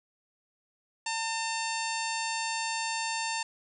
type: harmonic tone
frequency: 900 Hz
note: A5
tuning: 39 cents sharp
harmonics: 1 / 2 / 3 / 4 / 5 / 6 / 7 / 8 / 9 / 10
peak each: -34 / -39 / -36 / -43 / -39 / -44 / -44 / -41 / -42 / -46 dBFS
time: 1.06-3.43 s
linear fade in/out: 5 ms
effects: none